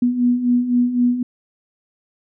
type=beating tone pair; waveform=sine; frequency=241.7 / 245.6 Hz; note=B3 / B3; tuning=-37 / -9 cents; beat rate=3.9 Hz; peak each=-21 / -15 dBFS; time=0.02-1.23 s; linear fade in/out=5 ms; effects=none